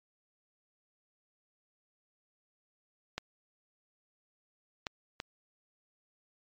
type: clicks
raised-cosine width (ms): 0.2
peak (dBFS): -17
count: 3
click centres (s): 3.18 / 4.868 / 5.201
effects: low-pass 6000 Hz 12 dB/octave + MP3 96 kbps